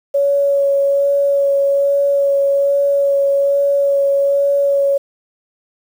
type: tone with vibrato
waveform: sine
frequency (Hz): 560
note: C#5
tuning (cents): +18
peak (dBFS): -11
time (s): 0.14-4.98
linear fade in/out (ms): 10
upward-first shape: sine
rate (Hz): 1.2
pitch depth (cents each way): 10
effects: 7-bit